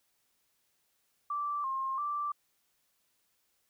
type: tone with pitch steps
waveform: sine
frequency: 1168 / 1066 / 1172 Hz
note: D6 / C6 / D6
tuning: -10 / +32 / -4 cents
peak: -31 dBFS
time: 1.3-2.32 s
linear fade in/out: 5 ms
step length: 340 ms
effects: white hiss -75 dBFS RMS until 3.69 s